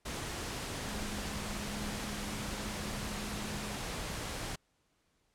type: tone in noise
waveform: sine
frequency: 207.7 Hz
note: G#3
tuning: in tune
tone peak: -43 dBFS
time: 0.87-3.77 s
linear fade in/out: 10 ms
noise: pink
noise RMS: -39 dBFS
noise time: 0.05-4.56 s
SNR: -7 dB
effects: pink hiss -75 dBFS RMS until 5.34 s + low-pass 10000 Hz 12 dB/octave